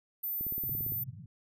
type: tone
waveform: sine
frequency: 14080 Hz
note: A9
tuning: in tune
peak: -32 dBFS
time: 0.23-1.04 s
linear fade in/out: 10 ms
type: click train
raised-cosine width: 3 ms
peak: -31 dBFS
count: 10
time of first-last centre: 0.41-0.921 s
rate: 17.6 Hz
type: band-pass noise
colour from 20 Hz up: white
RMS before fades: -44 dBFS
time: 0.64-1.26 s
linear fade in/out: 2 ms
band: 100 to 160 Hz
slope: 48 dB/octave
effects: none